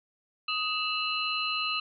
sine tone cluster, 1252 / 2660 / 2902 / 4089 Hz, D#6 / E7 / F#7 / C8, +10 / +15 / -34 / -41 cents, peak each -33 / -32 / -34 / -34 dBFS, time 0.48-1.8 s, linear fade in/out 5 ms, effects none

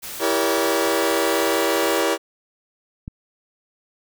white noise, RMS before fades -33 dBFS, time 0.02-2.03 s, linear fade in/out 20 ms
sawtooth chord, E diminished seventh, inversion none, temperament just, 329.6 / 395.6 / 474.7 / 569.6 Hz, E4 / G4 / Bb4 / Db5, 0 / +16 / +31 / +47 cents, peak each -20 dBFS, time 0.19-2.18 s, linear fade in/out 50 ms
click, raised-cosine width 5 ms, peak -19 dBFS, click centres 3.079 s
effects none

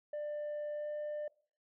sine tone with pitch glide, 594 to 597.4 Hz, D5 to D5, +20 to +29 cents, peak -34 dBFS, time 0.13-1.28 s, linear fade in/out 5 ms, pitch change +9 cents, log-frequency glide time 0.73-0.9 s, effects noise-tail reverb RT60 0.5 s tail -23 dB re dry + tanh soft clip ceiling -36 dBFS

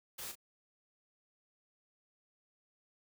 white noise with echo, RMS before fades -44 dBFS, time 0.18-0.32 s, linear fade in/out 10 ms, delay 35 ms, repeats 1, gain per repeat -8 dB, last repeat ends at 0.355 s, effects none

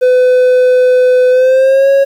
triangle tone with pitch glide, 504 to 549.6 Hz, B4 to C#5, +35 to -15 cents, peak -3 dBFS, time 0.01-2.05 s, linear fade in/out 20 ms, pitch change +150 cents, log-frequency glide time 1.3-1.89 s, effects 7-bit

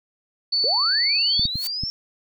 sine tone, 4483 Hz, C#8, 19 cents sharp, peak -18 dBFS, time 0.52-1.47 s, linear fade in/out 10 ms
sine linear sweep, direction up, 415.3 to 5510 Hz, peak -25 dBFS, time 0.64-1.9 s, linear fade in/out 0 ms
clicks, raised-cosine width 5 ms, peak -17 dBFS, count 4, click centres 1.395 / 1.454 / 1.556 / 1.836 s
blue noise with exponential growth, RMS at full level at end -27 dBFS, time 1.48-1.67 s, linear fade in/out 0 ms, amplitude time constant 40 ms
effects none

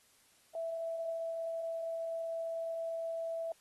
sine tone, 660 Hz, E5, 2 cents sharp, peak -35 dBFS, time 0.55-3.52 s, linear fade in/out 2 ms, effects white hiss -67 dBFS RMS until 3.6 s + AAC 32 kbps

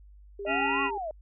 sine tone, 401.3 Hz, G4, 41 cents sharp, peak -34 dBFS, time 0.39-0.98 s, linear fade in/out 5 ms
sine exponential two-way sweep, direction up then down, 599 to 1129 to 599 Hz, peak -31 dBFS, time 0.45-1.11 s, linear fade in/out 2 ms, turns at 0.82 s
harmonic tone, 277.2 Hz, C#4, in tune, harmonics 1 / 3 / 5 / 7 / 9 / 10, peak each -33 / -33 / -33 / -33 / -33 / -33 dBFS, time 0.46-0.91 s, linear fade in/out 50 ms
effects added 50 Hz sine -49 dBFS peak until 1.21 s

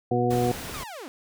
harmonic tone, 121.7 Hz, B2, 25 cents flat, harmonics 1 / 2 / 3 / 4 / 6, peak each -27 / -27 / -27 / -27 / -27 dBFS, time 0.11-0.52 s, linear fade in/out 5 ms
pink noise, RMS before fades -36 dBFS, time 0.3-0.84 s, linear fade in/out 10 ms
sawtooth linear sweep, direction down, 1283 to 233.1 Hz, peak -33 dBFS, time 0.74-1.08 s, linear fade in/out 0 ms
effects none

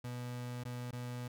35% pulse tone with dropouts, 122.9 Hz, B2, 8 cents flat, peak -38 dBFS, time 0.04-1.28 s, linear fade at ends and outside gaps 5 ms, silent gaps 0.637-0.651 / 0.911-0.928 s, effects none

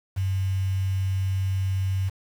sine tone with quantisation, 95.4 Hz, G2, 47 cents flat, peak -22 dBFS, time 0.16-2.1 s, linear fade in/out 20 ms, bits 7, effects none

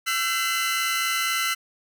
sawtooth tone cluster, 1340 / 1540 / 2042 / 2939 Hz, E6 / G6 / C7 / F#7, +28 / -31 / -43 / -12 cents, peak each -23 / -29 / -23 / -28 dBFS, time 0.06-1.55 s, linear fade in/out 20 ms, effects none

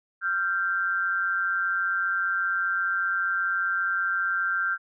sine tone pair together, 1382.9 / 1568 Hz, F6 / G6, -17 / 0 cents, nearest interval major second, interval 217 cents, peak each -26 dBFS, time 0.21-4.78 s, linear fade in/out 50 ms, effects none

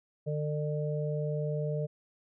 harmonic tone, 150 Hz, D3, 37 cents sharp, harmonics 1 / 3 / 4, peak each -31 / -36 / -37 dBFS, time 0.26-1.87 s, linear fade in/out 20 ms, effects none

